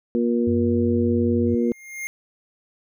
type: harmonic tone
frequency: 118.8 Hz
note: A#2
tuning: 33 cents sharp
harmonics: 2 / 3 / 4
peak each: -20 / -24 / -25 dBFS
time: 0.15-1.72 s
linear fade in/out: 0 ms
type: tone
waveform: sine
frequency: 92.8 Hz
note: F#2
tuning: 6 cents sharp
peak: -24 dBFS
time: 0.47-1.55 s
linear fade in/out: 5 ms
type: tone with exponential growth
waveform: square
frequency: 2124 Hz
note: C7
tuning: 25 cents sharp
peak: -26 dBFS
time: 1.47-2.07 s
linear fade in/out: 0 ms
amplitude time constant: 130 ms
effects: none